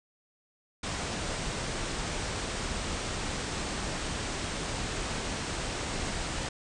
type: low-pass noise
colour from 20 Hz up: pink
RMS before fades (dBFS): -34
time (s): 0.83-6.49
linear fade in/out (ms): 5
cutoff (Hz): 9000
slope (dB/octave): 96
effects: none